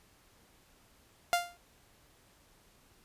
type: tone with exponential decay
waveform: sawtooth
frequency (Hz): 698.5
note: F5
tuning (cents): 0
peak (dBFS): -19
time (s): 1.33-1.57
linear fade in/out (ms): 0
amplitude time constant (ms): 52
effects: pink hiss -64 dBFS RMS until 3.04 s + resampled to 32000 Hz